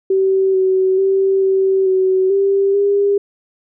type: tone with pitch steps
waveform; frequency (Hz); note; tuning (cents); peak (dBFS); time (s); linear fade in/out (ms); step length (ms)
sine; 383.5 / 377.2 / 386.7 / 383.8 / 376.4 / 393.9 / 402.3; G4 / F#4 / G4 / G4 / F#4 / G4 / G4; -38 / +33 / -24 / -37 / +30 / +8 / +45; -11; 0.1-3.18; 5; 440
effects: none